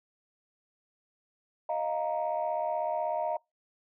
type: chord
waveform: sine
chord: Eb suspended second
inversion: none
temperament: equal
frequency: 622.3 / 698.5 / 932.3 Hz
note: Eb5 / F5 / Bb5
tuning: 0 / 0 / 0 cents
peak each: -31 / -32 / -33 dBFS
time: 1.69-3.37 s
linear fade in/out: 5 ms
effects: noise-tail reverb RT60 0.2 s tail -25 dB re dry + tanh soft clip ceiling -21 dBFS